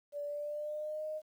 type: tone with pitch glide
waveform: sine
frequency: 580 to 618 Hz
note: D5 to D#5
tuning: -22 to -12 cents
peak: -36 dBFS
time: 0.12-1.22 s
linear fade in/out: 50 ms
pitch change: +110 cents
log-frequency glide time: 0.24-1.05 s
effects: 11-bit